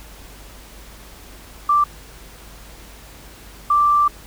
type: tone pair in turn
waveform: sine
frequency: 1174.7 / 1174.7 Hz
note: D6 / D6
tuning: 0 / 0 cents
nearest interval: unison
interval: 0 cents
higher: neither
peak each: -12 dBFS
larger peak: neither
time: 1.69-1.84 / 3.7-4.08 s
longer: second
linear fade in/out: 5 ms
effects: added 50 Hz sine -42 dBFS peak until 4.26 s + pink hiss -43 dBFS RMS until 4.26 s